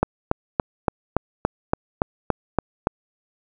click train, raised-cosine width 1 ms, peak -3 dBFS, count 11, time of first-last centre 0.03-2.871 s, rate 3.52 Hz, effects none

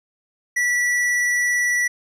triangle tone with hard clipping, 1953 Hz, B6, 20 cents flat, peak -19 dBFS, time 0.56-1.88 s, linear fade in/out 10 ms, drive 13 dB, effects none

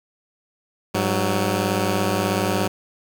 10% pulse tone pair together, 101.5 / 186.26 Hz, G#2 / F#3, -39 / +12 cents, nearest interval major seventh, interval 1051 cents, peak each -14 dBFS, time 0.94-2.68 s, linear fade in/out 10 ms, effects 8-bit

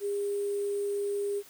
sine tone with sample-and-hold, 405 Hz, G#4, 43 cents flat, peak -28 dBFS, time 0-1.43 s, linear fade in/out 50 ms, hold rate 8820 Hz, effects white hiss -54 dBFS RMS until 1.49 s + high-pass 60 Hz 12 dB/octave

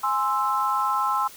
sine chord, Ab augmented, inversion none, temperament equal, 830.6 / 1046.5 / 1318.5 Hz, Ab5 / C6 / E6, 0 / 0 / 0 cents, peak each -27 / -24 / -25 dBFS, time 0.03-1.28 s, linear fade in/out 10 ms, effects white hiss -45 dBFS RMS until 1.36 s

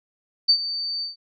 sine tone with ADSR envelope, 4584 Hz, D8, 43 cents flat, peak -11 dBFS, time 0.48-1.16 s, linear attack 17 ms, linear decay 74 ms, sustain -14 dB, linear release 140 ms, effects none

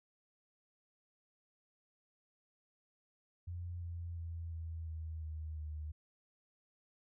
sine tone with pitch steps, 87.31 / 85.41 / 83.56 / 81.75 / 79.97 / 78.23 / 76.54 Hz, F2 / F2 / E2 / E2 / D#2 / D#2 / D#2, 0 / -38 / +24 / -14 / +48 / +10 / -28 cents, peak -40 dBFS, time 3.47-5.92 s, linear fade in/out 10 ms, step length 350 ms, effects none

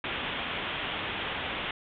white low-pass noise, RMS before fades -34 dBFS, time 0.04-1.71 s, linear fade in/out 2 ms, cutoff 3500 Hz, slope 96 dB/octave, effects none

